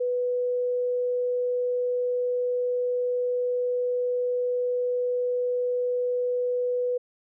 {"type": "tone", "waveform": "sine", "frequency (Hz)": 493.9, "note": "B4", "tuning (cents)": 0, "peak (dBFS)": -23, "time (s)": [0, 6.98], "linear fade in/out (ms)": 10, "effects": []}